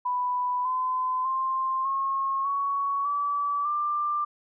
sine tone with pitch steps, 991 / 1021.2 / 1052.4 / 1084.4 / 1117.5 / 1151.6 / 1186.7 Hz, B5 / C6 / C6 / C#6 / C#6 / D6 / D6, +6 / -42 / +10 / -38 / +14 / -34 / +18 cents, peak -24 dBFS, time 0.05-4.25 s, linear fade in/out 10 ms, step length 600 ms, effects none

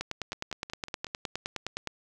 two click trains, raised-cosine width 0.2 ms, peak -24 / -15 dBFS, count 6 / 19, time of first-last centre 0.33-1.253 / 0.01-1.873 s, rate 5.42 / 9.66 Hz, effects none

